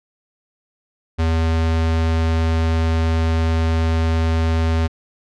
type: tone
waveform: square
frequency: 81.4 Hz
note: E2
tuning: 21 cents flat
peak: -16 dBFS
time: 1.18-4.88 s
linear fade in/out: 20 ms
effects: low-pass 5000 Hz 12 dB/octave